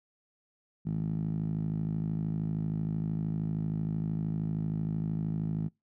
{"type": "tone with band-pass filter", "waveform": "10% pulse", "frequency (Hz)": 53, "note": "G#1", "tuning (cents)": 36, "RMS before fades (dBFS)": -32, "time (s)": [0.85, 5.69], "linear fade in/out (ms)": 20, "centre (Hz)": 170, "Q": 3.4, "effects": ["noise-tail reverb RT60 0.2 s tail -25 dB re dry"]}